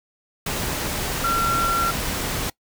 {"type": "tone in noise", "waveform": "sine", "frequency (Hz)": 1365, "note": "F6", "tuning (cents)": -40, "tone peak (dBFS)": -19, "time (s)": [1.24, 1.91], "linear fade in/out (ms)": 5, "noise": "pink", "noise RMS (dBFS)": -26, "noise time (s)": [0.46, 2.5], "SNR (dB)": 4, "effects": ["noise-tail reverb RT60 0.1 s tail -22 dB re dry"]}